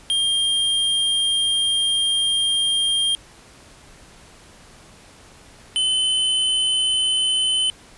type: tone pair in turn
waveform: square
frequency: 3206 / 3042 Hz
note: G7 / F#7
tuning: +38 / +47 cents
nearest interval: minor second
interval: 91 cents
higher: first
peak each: -18 dBFS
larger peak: neither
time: 0.1-3.15 / 5.76-7.7 s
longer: first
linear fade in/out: 0 ms
effects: pink hiss -47 dBFS RMS until 7.97 s + resampled to 24000 Hz